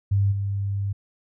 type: tone with level steps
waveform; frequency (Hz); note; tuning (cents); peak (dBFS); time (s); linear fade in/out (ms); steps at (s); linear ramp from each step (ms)
sine; 99.5; G2; +26; -17 / -23; 0.11-0.93; 10; 0.31; 20
effects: none